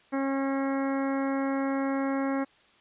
harmonic tone, 272.1 Hz, C#4, 32 cents flat, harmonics 1 / 2 / 3 / 4 / 5 / 6 / 7 / 8, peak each -27 / -33 / -37 / -39 / -41 / -43 / -44 / -45 dBFS, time 0.12-2.45 s, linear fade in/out 20 ms, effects white hiss -60 dBFS RMS until 2.8 s + resampled to 8000 Hz

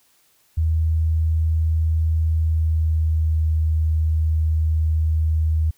sine tone with pitch glide, 80 to 78.94 Hz, D#2 to D#2, +49 to +26 cents, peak -16 dBFS, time 0.57-5.71 s, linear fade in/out 10 ms, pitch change -23 cents, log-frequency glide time 2.34-3.39 s, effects white hiss -60 dBFS RMS until 5.77 s

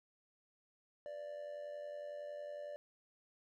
triangle tone with amplitude modulation, 587.3 Hz, D5, in tune, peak -39 dBFS, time 1.06-2.76 s, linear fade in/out 0 ms, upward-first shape sine, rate 90.9 Hz, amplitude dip 60%, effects none

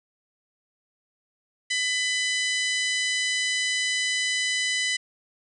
harmonic tone with a mistuned harmonic, 1000 Hz, B5, 21 cents sharp, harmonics 2 / 3 / 4 / 5 / 6 / 7 / 8 / 9, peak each -26 / -30 / -32 / -34 / -36 / -37 / -38 / -39 dBFS, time 1.7-4.97 s, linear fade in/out 10 ms, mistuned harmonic 9, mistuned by +21 cents, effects none

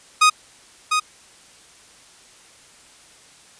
sawtooth tone with echo, 1246 Hz, D#6, 2 cents sharp, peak -7 dBFS, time 0.21-0.3 s, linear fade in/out 10 ms, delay 700 ms, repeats 1, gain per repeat -6 dB, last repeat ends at 1 s, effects white hiss -49 dBFS RMS until 3.59 s + resampled to 22050 Hz

